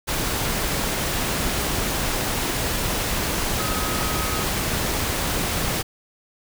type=tone in noise; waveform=sine; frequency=1266 Hz; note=D#6; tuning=30 cents sharp; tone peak=-31 dBFS; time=3.58-4.45 s; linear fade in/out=20 ms; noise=pink; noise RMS=-24 dBFS; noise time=0.07-5.83 s; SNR=-10 dB; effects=none